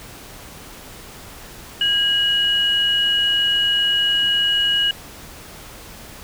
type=tone pair together; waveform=sine; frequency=1631 / 2906 Hz; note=G#6 / F#7; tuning=-32 / -32 cents; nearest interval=minor seventh; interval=1000 cents; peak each=-23 / -15 dBFS; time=1.81-4.91 s; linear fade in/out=2 ms; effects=tanh soft clip ceiling -9 dBFS + pink hiss -39 dBFS RMS until 6.23 s